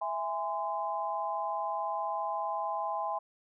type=chord; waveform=sine; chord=E augmented; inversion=none; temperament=just; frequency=659.3 / 824.1 / 1030.1 Hz; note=E5 / G#5 / B#5; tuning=0 / -14 / -27 cents; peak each=-37 / -34 / -35 dBFS; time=0.01-3.19 s; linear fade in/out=10 ms; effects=none